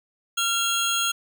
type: tone pair together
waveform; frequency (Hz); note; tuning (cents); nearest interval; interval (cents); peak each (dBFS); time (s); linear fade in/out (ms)
25% pulse; 1377 / 3275; F6 / G#7; -25 / -25; octave + minor third; 1500; -21; 0.37-1.12; 10
effects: none